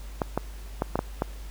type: clicks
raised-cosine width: 1 ms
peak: -10 dBFS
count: 6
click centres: 0.218 / 0.376 / 0.821 / 0.956 / 0.991 / 1.221 s
effects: added 50 Hz sine -37 dBFS peak until 1.5 s + pink hiss -50 dBFS RMS until 1.5 s